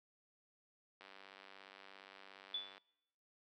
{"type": "click train", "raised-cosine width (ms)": 0.3, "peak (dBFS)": -39, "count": 173, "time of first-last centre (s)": [1.01, 2.78], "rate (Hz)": 97.2}
{"type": "tone with exponential decay", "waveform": "sine", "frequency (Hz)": 3466, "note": "A7", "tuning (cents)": -27, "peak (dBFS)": -35, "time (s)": [2.54, 2.81], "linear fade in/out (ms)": 5, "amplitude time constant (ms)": 57}
{"effects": ["noise-tail reverb RT60 1.0 s tail -25 dB re dry", "high-pass 300 Hz 12 dB/octave"]}